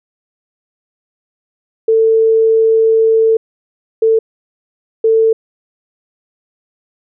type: tone bursts at uneven times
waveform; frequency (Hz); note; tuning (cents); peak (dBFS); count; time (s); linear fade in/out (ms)
sine; 446.5; A4; +25; -7; 3; 1.88-3.37 / 4.02-4.19 / 5.04-5.33; 5
effects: none

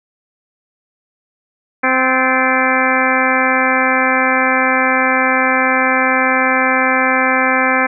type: harmonic tone with a mistuned harmonic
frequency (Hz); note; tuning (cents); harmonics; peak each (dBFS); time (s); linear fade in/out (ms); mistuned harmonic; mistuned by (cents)
259.8; C4; -12; 1 / 2 / 3 / 4 / 5 / 6 / 7 / 8 / 9; -20 / -20 / -20 / -20 / -20 / -20 / -20 / -20 / -20; 1.83-7.87; 10; 7; -73
effects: none

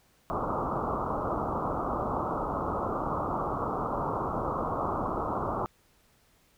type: low-pass noise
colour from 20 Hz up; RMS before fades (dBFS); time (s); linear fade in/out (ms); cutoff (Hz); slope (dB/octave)
white; -31; 0.3-5.66; 0; 1300; 96
effects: pink hiss -65 dBFS RMS until 6.57 s

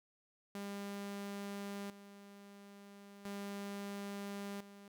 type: tone with tremolo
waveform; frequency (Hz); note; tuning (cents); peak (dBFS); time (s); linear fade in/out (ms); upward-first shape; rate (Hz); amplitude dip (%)
sawtooth; 200.7; G3; +41; -38; 0.55-4.88; 2; square; 0.37; 75
effects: none

